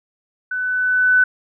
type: tone with level ramp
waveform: sine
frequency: 1500 Hz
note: F#6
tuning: 23 cents sharp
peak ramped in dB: -21 to -9 dBFS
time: 0.51-1.24 s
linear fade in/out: 5 ms
effects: none